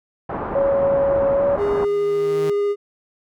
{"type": "low-pass noise", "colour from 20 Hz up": "white", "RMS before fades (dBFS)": -27, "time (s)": [0.29, 1.85], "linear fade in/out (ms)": 5, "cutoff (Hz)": 1100, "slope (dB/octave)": 24}
{"type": "tone with pitch glide", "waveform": "sine", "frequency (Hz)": [554.4, 563.8], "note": ["C#5", "C#5"], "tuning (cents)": [0, 29], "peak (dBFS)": -15, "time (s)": [0.55, 1.56], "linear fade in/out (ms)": 5, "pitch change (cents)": 29, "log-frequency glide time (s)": [1.36, 1.43]}
{"type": "tone with exponential growth", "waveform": "sawtooth", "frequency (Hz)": 155.2, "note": "D#3", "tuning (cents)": -4, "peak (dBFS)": -22, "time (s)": [1.21, 2.5], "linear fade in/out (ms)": 0, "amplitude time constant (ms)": 280}
{"type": "tone with vibrato", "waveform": "triangle", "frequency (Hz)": 408, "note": "G#4", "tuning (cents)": -31, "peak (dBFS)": -15, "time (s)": [1.57, 2.76], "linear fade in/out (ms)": 50, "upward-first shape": "triangle", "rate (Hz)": 14, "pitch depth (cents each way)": 8}
{"effects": []}